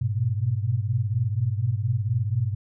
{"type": "tone cluster", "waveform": "sine", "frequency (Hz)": [101.6, 120.6, 124.8], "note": ["G#2", "B2", "B2"], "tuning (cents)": [-38, -41, 19], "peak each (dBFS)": [-25, -25, -30], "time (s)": [0.01, 2.55], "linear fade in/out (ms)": 10, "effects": []}